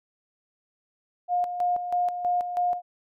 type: tone with tremolo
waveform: sine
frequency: 712 Hz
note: F5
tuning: 33 cents sharp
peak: -21 dBFS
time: 1.28-2.82 s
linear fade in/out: 50 ms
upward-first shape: square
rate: 3.1 Hz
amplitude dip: 60%
effects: none